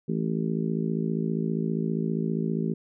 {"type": "harmonic tone", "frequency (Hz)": 55, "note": "A1", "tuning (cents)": 0, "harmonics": [3, 4, 5, 6, 7, 8], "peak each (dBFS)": [-28, -29, -36, -38, -33, -40], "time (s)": [0.08, 2.74], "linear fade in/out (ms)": 10, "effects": []}